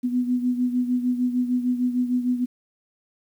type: beating tone pair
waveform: sine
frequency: 246.9 / 253.5 Hz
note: B3 / B3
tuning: 0 / +45 cents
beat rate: 6.6 Hz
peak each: -21 / -27 dBFS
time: 0.03-2.46 s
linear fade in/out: 20 ms
effects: 9-bit